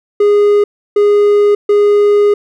triangle tone bursts at uneven times, 411.8 Hz, G#4, 15 cents flat, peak -4 dBFS, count 3, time 0.2-0.64 / 0.96-1.55 / 1.69-2.34 s, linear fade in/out 5 ms, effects none

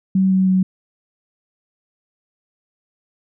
sine tone with pitch steps, 190 / 188.47 / 186.95 Hz, F#3 / F#3 / F#3, +46 / +32 / +18 cents, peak -12 dBFS, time 0.15-0.63 s, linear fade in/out 5 ms, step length 160 ms, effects none

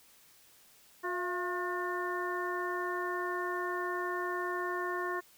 harmonic tone with a mistuned harmonic, 359.2 Hz, F4, 49 cents sharp, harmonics 1 / 2 / 3 / 4 / 5, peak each -36 / -42 / -37 / -43 / -39 dBFS, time 1.03-5.21 s, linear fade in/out 20 ms, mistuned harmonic 2, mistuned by -71 cents, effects white hiss -61 dBFS RMS until 5.37 s

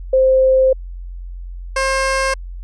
sine / 15% pulse tone pair in turn, 523.3 / 533.7 Hz, C5 / C5, 0 / +34 cents, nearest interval unison, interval 34 cents, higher second, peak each -9 dBFS, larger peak neither, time 0.13-0.73 / 1.76-2.34 s, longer first, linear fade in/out 5 ms, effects added 44 Hz sine -27 dBFS peak until 2.63 s + resampled to 22050 Hz

